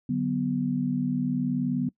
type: chord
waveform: sine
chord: B minor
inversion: first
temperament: equal with one note detuned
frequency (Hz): 146.83 / 187.25 / 246.9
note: D3 / F#3 / B3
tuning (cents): 0 / +21 / 0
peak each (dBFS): -30 / -30 / -26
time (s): 0.09-1.89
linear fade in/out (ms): 5
effects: noise-tail reverb RT60 0.1 s tail -22 dB re dry